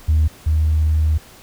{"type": "tone pair in turn", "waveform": "sine", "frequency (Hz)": [77.78, 77.78], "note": ["D#2", "D#2"], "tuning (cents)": [0, 0], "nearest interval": "unison", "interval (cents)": 0, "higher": "neither", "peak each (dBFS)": [-10, -12], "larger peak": "first", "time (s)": [[0.08, 0.28], [0.46, 1.18]], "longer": "second", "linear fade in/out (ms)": 10, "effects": ["tanh soft clip ceiling -9 dBFS", "pink hiss -44 dBFS RMS until 1.42 s"]}